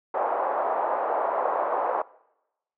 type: band-pass noise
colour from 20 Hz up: pink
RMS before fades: -26 dBFS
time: 0.14-2.02 s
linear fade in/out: 5 ms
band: 580 to 1000 Hz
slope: 24 dB/octave
effects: noise-tail reverb RT60 0.9 s tail -22 dB re dry